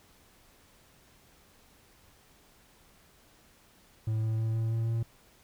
triangle tone with pitch steps, 110 / 110.89 / 111.79 / 112.7 / 113.62 / 114.54 Hz, A2 / A2 / A2 / A2 / A#2 / A#2, 0 / +14 / +28 / +42 / -44 / -30 cents, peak -25 dBFS, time 4.07-5.03 s, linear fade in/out 5 ms, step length 160 ms, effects pink hiss -61 dBFS RMS until 5.43 s

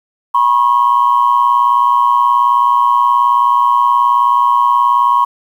sine tone pair together, 970.2 / 1089 Hz, B5 / C#6, -31 / -31 cents, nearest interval major second, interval 200 cents, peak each -10 dBFS, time 0.34-5.25 s, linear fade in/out 10 ms, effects tanh soft clip ceiling -1 dBFS + 7-bit

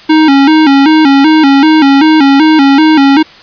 square tone with vibrato, 293.7 Hz, D4, in tune, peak -3 dBFS, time 0.09-3.23 s, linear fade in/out 10 ms, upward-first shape square, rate 2.6 Hz, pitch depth 110 cents each way, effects white hiss -34 dBFS RMS until 3.42 s + resampled to 11025 Hz

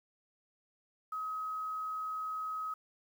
sine tone with quantisation, 1270 Hz, D#6, 35 cents sharp, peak -35 dBFS, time 1.12-2.74 s, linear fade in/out 5 ms, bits 10, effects none

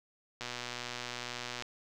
click train, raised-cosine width 0.2 ms, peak -21 dBFS, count 149, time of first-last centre 0.41-1.623 s, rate 122 Hz, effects none

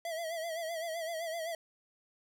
square tone with vibrato, 658 Hz, E5, 3 cents flat, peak -36 dBFS, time 0.05-1.55 s, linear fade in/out 2 ms, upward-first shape sine, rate 7.8 Hz, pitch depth 72 cents each way, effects none

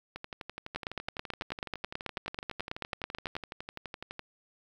two click trains, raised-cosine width 0.3 ms, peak -17 / -23 dBFS, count 25 / 49, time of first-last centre 0.76-3.366 / 0.16-4.194 s, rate 9.21 / 11.9 Hz, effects 9-bit

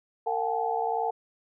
sine tone cluster, 456.1 / 719 / 781 / 861 Hz, A#4 / F#5 / G5 / A5, -38 / -50 / -7 / -38 cents, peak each -31 dBFS, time 0.26-1.11 s, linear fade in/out 10 ms, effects none

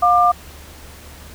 sine tone pair together, 710 / 1194.1 Hz, F5 / D6, +28 / +28 cents, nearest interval major sixth, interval 900 cents, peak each -13 dBFS, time 0.02-0.32 s, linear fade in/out 10 ms, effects added 73 Hz sine -40 dBFS peak until 1.34 s + pink hiss -41 dBFS RMS until 1.34 s

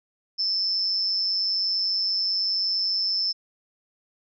sine tone with amplitude modulation, 5274 Hz, E8, in tune, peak -19 dBFS, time 0.38-3.33 s, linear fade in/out 20 ms, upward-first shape sine, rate 191 Hz, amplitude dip 65%, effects none

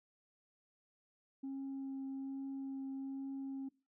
sine tone with vibrato, 270.4 Hz, C#4, 43 cents flat, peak -38 dBFS, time 1.43-3.69 s, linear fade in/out 10 ms, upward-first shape triangle, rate 1.2 Hz, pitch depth 10 cents each way, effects noise-tail reverb RT60 0.3 s tail -22 dB re dry + tanh soft clip ceiling -38 dBFS

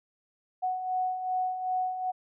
sine beating tone pair, 738 / 740.6 Hz, F#5 / F#5, -5 / +1 cents, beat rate 2.6 Hz, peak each -36 / -28 dBFS, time 0.62-2.12 s, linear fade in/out 20 ms, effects none

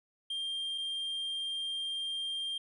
triangle tone pair in turn, 3191 / 3191 Hz, G7 / G7, +30 / +30 cents, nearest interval unison, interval 0 cents, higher neither, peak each -32 / -32 dBFS, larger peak neither, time 0.3-0.78 / 0.78-2.58 s, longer second, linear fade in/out 5 ms, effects resampled to 24000 Hz

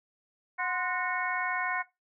harmonic tone with a mistuned harmonic, 366.3 Hz, F#4, 17 cents flat, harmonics 2 / 3 / 4 / 5 / 6, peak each -35 / -35 / -35 / -35 / -35 dBFS, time 0.58-1.83 s, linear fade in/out 20 ms, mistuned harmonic 3, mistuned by -93 cents, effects noise-tail reverb RT60 0.2 s tail -17 dB re dry

